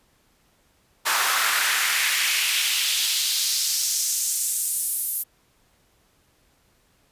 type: noise with high-pass filter sweep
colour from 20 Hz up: pink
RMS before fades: -23 dBFS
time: 1.05-5.24 s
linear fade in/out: 20 ms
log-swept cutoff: 1100 to 12000 Hz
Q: 1.8
effects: pink hiss -63 dBFS RMS until 7.11 s + resampled to 32000 Hz